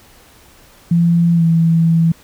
sine tone with pitch glide, 170 to 164.97 Hz, F3 to E3, -46 to +2 cents, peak -9 dBFS, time 0.91-2.12 s, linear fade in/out 5 ms, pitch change -52 cents, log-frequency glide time 1.34-1.44 s, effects pink hiss -46 dBFS RMS until 2.23 s

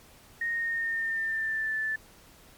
sine tone with pitch glide, 1859 to 1754.7 Hz, A#6 to A6, -5 to -5 cents, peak -27 dBFS, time 0.41-1.96 s, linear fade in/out 5 ms, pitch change -100 cents, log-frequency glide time 0.52-1.76 s, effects pink hiss -55 dBFS RMS until 2.57 s + MP3 96 kbps

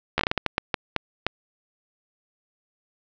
slowing click train, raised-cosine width 0.3 ms, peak -5 dBFS, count 12, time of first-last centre 0.18-1.266 s, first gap 13 ms, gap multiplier 1.37, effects low-pass 5000 Hz 12 dB/octave

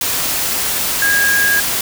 sine tone in noise, 1634 Hz, G#6, 29 cents flat, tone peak -12 dBFS, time 1.02-1.6 s, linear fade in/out 2 ms, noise white, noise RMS -18 dBFS, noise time 0.01-1.81 s, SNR +3 dB, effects none

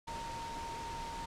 sine tone in noise, 924 Hz, A#5, 16 cents flat, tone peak -41 dBFS, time 0.07-1.26 s, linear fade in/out 10 ms, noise pink, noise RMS -45 dBFS, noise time 0.07-1.26 s, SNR +1 dB, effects low-pass 7000 Hz 12 dB/octave

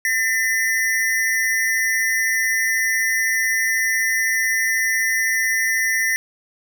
square ring-modulated tone, 1911 Hz, A#6, 43 cents sharp, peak -15 dBFS, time 0.05-6.16 s, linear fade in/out 0 ms, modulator 108 Hz, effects none

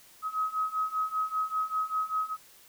sine beating tone pair, 1269 / 1274.1 Hz, D#6 / D#6, +34 / +41 cents, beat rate 5.1 Hz, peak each -32 / -30 dBFS, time 0.22-2.37 s, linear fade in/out 50 ms, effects white hiss -56 dBFS RMS until 2.68 s

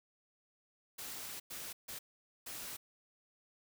white noise bursts at uneven times, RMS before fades -45 dBFS, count 4, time 0.98-1.4 / 1.5-1.73 / 1.88-1.99 / 2.46-2.77 s, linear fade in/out 10 ms, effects none

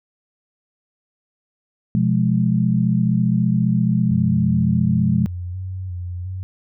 sine chord, F diminished, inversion second, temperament just, 125.72 / 174.61 / 209.5 Hz, Cb3 / F3 / Ab3, +31 / 0 / +15 cents, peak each -19 dBFS, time 1.95-5.26 s, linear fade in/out 0 ms
sine tone with vibrato, 91.1 Hz, F#2, 26 cents flat, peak -25 dBFS, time 4.11-6.43 s, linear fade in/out 0 ms, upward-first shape square, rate 1.4 Hz, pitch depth 42 cents each way
effects none

